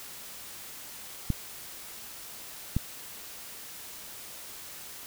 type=clicks; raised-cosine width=5 ms; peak=-13 dBFS; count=2; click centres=1.303 / 2.766 s; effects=white hiss -44 dBFS RMS until 5.06 s